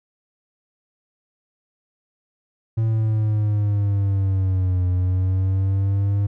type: linear two-way sweep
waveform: triangle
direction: down then up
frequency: 112.8 to 90.1 to 101.4 Hz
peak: -15 dBFS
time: 2.77-6.27 s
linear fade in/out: 10 ms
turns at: 4.87 s
effects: none